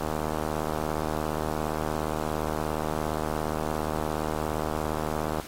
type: click train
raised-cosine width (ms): 1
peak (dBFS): -15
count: 417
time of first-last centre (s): 0.01-5.399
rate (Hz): 77.2
effects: pink hiss -43 dBFS RMS until 5.47 s + AAC 48 kbps